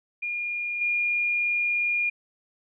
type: tone with level steps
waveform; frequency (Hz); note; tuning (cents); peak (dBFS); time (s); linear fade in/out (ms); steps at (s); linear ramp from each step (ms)
sine; 2421; D#7; -48; -27 / -22; 0.22-2.1; 10; 0.81; 5
effects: none